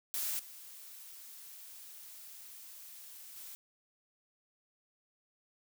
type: noise with level steps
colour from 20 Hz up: blue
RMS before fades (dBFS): -36 / -51 / -48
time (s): 0.14-3.55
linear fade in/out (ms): 0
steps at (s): 0.39 / 3.36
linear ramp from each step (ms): 5
effects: none